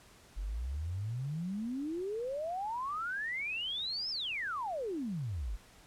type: exponential two-way sweep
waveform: sine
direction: up then down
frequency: 43.65 to 5370 to 43.65 Hz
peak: -34 dBFS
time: 0.36-5.57 s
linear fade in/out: 20 ms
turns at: 4.1 s
effects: pink hiss -59 dBFS RMS until 5.86 s + low-pass 11000 Hz 12 dB/octave